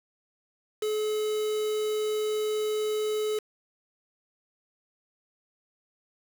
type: tone with quantisation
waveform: triangle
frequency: 427.6 Hz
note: A4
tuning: 49 cents flat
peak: -24 dBFS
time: 0.82-3.39 s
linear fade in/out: 5 ms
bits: 6
effects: none